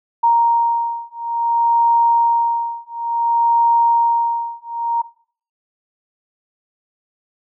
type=beating tone pair; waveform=sine; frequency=933 / 933.57 Hz; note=A#5 / A#5; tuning=+1 / +2 cents; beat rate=0.57 Hz; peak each=-16 dBFS; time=0.23-5.02 s; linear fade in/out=10 ms; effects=noise-tail reverb RT60 0.5 s tail -18 dB re dry